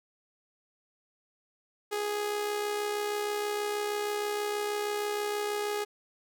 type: tone with amplitude modulation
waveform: sawtooth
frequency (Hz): 415.3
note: G#4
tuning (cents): 0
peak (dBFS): -24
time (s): 1.91-5.85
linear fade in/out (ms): 20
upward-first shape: sine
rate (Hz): 66.3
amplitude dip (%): 40
effects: none